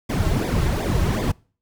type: noise with flanger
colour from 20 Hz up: brown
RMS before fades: -21 dBFS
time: 0.09-1.32 s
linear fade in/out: 10 ms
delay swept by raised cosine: 0.7 to 4.2 ms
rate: 2.7 Hz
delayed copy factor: -0.85
effects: noise-tail reverb RT60 0.4 s tail -25 dB re dry